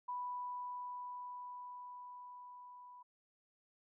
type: tone with level ramp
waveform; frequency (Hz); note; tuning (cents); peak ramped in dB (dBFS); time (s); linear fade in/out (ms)
sine; 987.8; B5; 0; -38 to -53; 0.08-3.03; 10
effects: none